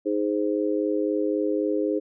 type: chord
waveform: sine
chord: Ab major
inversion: second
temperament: just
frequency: 311.5 / 415.3 / 519.1 Hz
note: Eb4 / Ab4 / C5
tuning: +2 / 0 / -14 cents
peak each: -25 / -26 / -28 dBFS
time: 0.05-2 s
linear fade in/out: 20 ms
effects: none